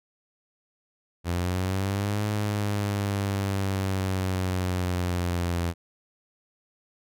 sawtooth linear two-way sweep, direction up then down, 85.4 to 105.2 to 85.4 Hz, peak -21 dBFS, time 1.24-5.74 s, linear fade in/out 50 ms, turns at 2.25 s, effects none

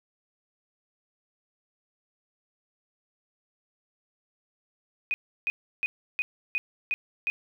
sine tone bursts, 2489 Hz, D#7, in tune, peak -24 dBFS, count 7, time 5.11-7.3 s, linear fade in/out 0 ms, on 30 ms, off 330 ms, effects 10-bit

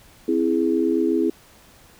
sine chord, C augmented, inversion none, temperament equal, 261.6 / 329.6 / 415.3 Hz, C4 / E4 / G#4, 0 / 0 / 0 cents, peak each -23 / -20 / -23 dBFS, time 0.28-1.3 s, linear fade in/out 5 ms, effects pink hiss -51 dBFS RMS until 1.99 s

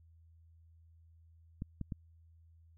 clicks, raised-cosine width 5 ms, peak -26 dBFS, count 3, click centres 1.621 / 1.813 / 1.922 s, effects added 82 Hz sine -59 dBFS peak until 2.77 s

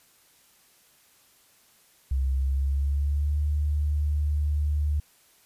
sine tone with pitch glide, 66.4 to 74.1 Hz, C2 to D2, +26 to +16 cents, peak -22 dBFS, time 2.11-5 s, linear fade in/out 5 ms, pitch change +190 cents, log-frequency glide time 2.34-3.39 s, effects white hiss -60 dBFS RMS until 5.45 s + resampled to 32000 Hz

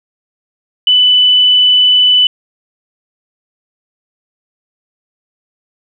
sine tone, 2991 Hz, F#7, 18 cents sharp, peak -5 dBFS, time 0.87-2.27 s, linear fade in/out 2 ms, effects none

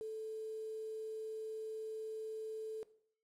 sine tone with quantisation, 438 Hz, A4, 8 cents flat, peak -40 dBFS, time 0.01-2.83 s, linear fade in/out 0 ms, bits 10, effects noise-tail reverb RT60 0.6 s tail -17 dB re dry + low-pass 9000 Hz 12 dB/octave

